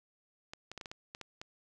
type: clicks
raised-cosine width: 0.2 ms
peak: -26 dBFS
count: 9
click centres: 0.535 / 0.716 / 0.777 / 0.812 / 0.858 / 0.915 / 1.149 / 1.213 / 1.415 s
effects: none